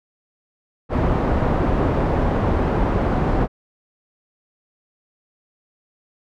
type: low-pass noise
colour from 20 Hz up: pink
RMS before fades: -19 dBFS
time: 0.89-3.48 s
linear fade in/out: 50 ms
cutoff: 930 Hz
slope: 12 dB/octave
effects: none